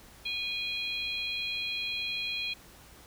harmonic tone, 821 Hz, G#5, 20 cents flat, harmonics 3 / 4 / 5, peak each -34 / -36 / -38 dBFS, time 0.25-2.54 s, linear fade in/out 10 ms, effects added 60 Hz sine -62 dBFS peak until 3.06 s + pink hiss -54 dBFS RMS until 3.06 s

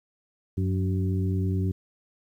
harmonic tone with a mistuned harmonic, 94.8 Hz, F#2, 43 cents sharp, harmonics 1 / 2 / 3 / 4, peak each -24 / -30 / -34 / -36 dBFS, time 0.57-1.72 s, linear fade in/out 10 ms, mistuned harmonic 2, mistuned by -49 cents, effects 10-bit

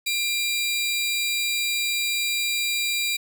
sawtooth tone pair together, 2388 / 3887 Hz, D7 / B7, +28 / -28 cents, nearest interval minor sixth, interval 844 cents, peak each -21 / -24 dBFS, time 0.06-3.17 s, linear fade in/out 10 ms, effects none

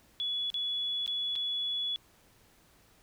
sine tone with dropouts, 3400 Hz, G#7, 40 cents sharp, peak -30 dBFS, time 0.2-1.96 s, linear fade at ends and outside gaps 0 ms, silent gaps 0.502-0.542 / 1.062-1.077 / 1.355-1.36 s, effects pink hiss -63 dBFS RMS until 3.02 s

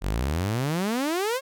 sawtooth exponential sweep, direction up, 43.65 to 554.4 Hz, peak -20 dBFS, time 0.01-1.41 s, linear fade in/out 50 ms, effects none

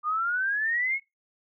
sine exponential sweep, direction up, 1200 to 2213 Hz, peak -24 dBFS, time 0.03-1 s, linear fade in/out 50 ms, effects noise-tail reverb RT60 0.2 s tail -21 dB re dry

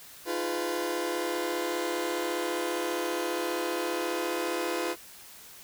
sawtooth chord, F half-diminished seventh, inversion third, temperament just, 314.3 / 349.2 / 419.1 / 502.9 Hz, Eb4 / F4 / Ab4 / Cb5, +18 / 0 / +16 / +31 cents, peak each -33 / -28 / -34 / -30 dBFS, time 0.25-4.96 s, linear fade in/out 50 ms, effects white hiss -49 dBFS RMS until 5.63 s

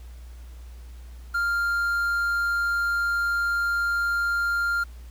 triangle tone with quantisation, 1396.9 Hz, F6, in tune, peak -20 dBFS, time 1.34-4.84 s, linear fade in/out 10 ms, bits 8, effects added 60 Hz sine -39 dBFS peak until 5.1 s + pink hiss -56 dBFS RMS until 5.1 s

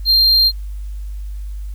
triangle tone, 4186 Hz, C8, in tune, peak -8 dBFS, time 0.05-0.52 s, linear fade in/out 50 ms, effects added 50 Hz sine -24 dBFS peak until 1.74 s + white hiss -53 dBFS RMS until 1.74 s

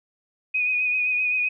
sine tone with vibrato, 2489 Hz, D#7, in tune, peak -20 dBFS, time 0.54-1.49 s, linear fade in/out 10 ms, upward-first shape triangle, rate 7.7 Hz, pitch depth 34 cents each way, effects none

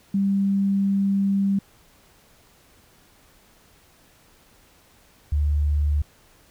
sine tone pair in turn, 197.1 / 73.62 Hz, G3 / D2, +10 / +5 cents, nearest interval octave + perfect fourth, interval 1705 cents, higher first, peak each -18 dBFS, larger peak neither, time 0.14-1.59 / 5.32-6.02 s, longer first, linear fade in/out 5 ms, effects pink hiss -56 dBFS RMS until 6.5 s

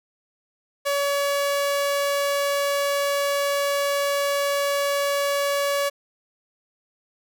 sawtooth tone, 566 Hz, C#5, 36 cents sharp, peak -17 dBFS, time 0.85-5.9 s, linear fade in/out 20 ms, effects none

